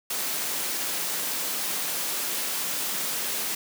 white high-pass noise, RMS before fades -29 dBFS, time 0.1-3.55 s, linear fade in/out 5 ms, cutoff 160 Hz, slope 24 dB/octave, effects none

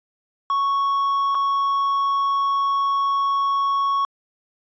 triangle tone with dropouts, 1109 Hz, C#6, in tune, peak -16 dBFS, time 0.5-4.05 s, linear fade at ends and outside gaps 1 ms, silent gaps 1.347-1.351 s, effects resampled to 16000 Hz

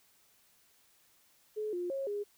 sine tone with pitch steps, 427.5 / 353.8 / 544 / 410.3 Hz, A4 / F4 / C#5 / G#4, -50 / +23 / -33 / -21 cents, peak -33 dBFS, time 1.56-2.24 s, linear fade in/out 20 ms, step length 170 ms, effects white hiss -67 dBFS RMS until 2.37 s

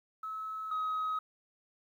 sine tone pair in turn, 1294 / 1267.4 Hz, E6 / D#6, -32 / +32 cents, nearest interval unison, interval 36 cents, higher first, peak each -36 / -29 dBFS, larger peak second, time 0.23-0.71 / 0.71-1.19 s, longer neither, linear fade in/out 5 ms, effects tanh soft clip ceiling -29 dBFS + 11-bit

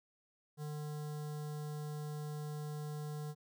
square tone with notch filter, 150 Hz, D3, 37 cents sharp, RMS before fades -42 dBFS, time 0.57-3.35 s, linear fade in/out 50 ms, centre 2400 Hz, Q 0.86, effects none

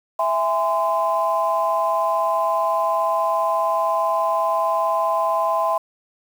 sine chord, E augmented, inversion none, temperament just, 659.3 / 824.1 / 1030.1 Hz, E5 / G#5 / B#5, 0 / -14 / -27 cents, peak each -21 / -24 / -20 dBFS, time 0.19-5.78 s, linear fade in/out 5 ms, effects tanh soft clip ceiling -8 dBFS + 7-bit

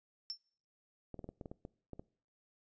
sine tone with exponential decay, 5380 Hz, E8, 34 cents sharp, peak -34 dBFS, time 0.3-0.41 s, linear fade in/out 0 ms, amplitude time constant 22 ms
clicks, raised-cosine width 2 ms, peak -32 dBFS, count 10, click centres 1.143 / 1.192 / 1.243 / 1.29 / 1.412 / 1.458 / 1.515 / 1.651 / 1.933 / 1.995 s
effects noise-tail reverb RT60 0.5 s tail -23 dB re dry + resampled to 16000 Hz

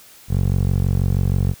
15% pulse tone with band-pass filter, 46.25 Hz, F#1, in tune, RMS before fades -18 dBFS, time 0.28-1.55 s, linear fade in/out 50 ms, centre 98 Hz, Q 0.78, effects white hiss -46 dBFS RMS until 1.6 s

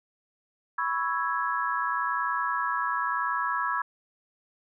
sine chord, C# minor seventh, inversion third, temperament equal, 987.8 / 1108.7 / 1318.5 / 1661.2 Hz, B5 / C#6 / E6 / G#6, 0 / 0 / 0 / 0 cents, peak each -31 dBFS, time 0.78-3.82 s, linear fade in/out 5 ms, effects none

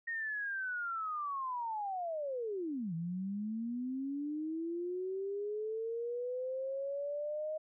sine linear two-way sweep, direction down then up, 1864.7 to 161.3 to 626 Hz, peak -35 dBFS, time 0.07-7.58 s, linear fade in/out 10 ms, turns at 2.94 s, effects none

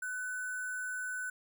sine tone with sample-and-hold, 1500 Hz, F#6, 23 cents sharp, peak -35 dBFS, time 0.02-1.3 s, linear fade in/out 5 ms, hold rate 8820 Hz, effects none

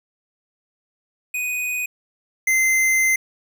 square tone pair in turn, 2489 / 2073 Hz, D#7 / C7, 0 / -17 cents, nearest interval minor third, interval 317 cents, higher first, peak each -23 / -16 dBFS, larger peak second, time 1.34-1.86 / 2.47-3.16 s, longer second, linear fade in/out 5 ms, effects none

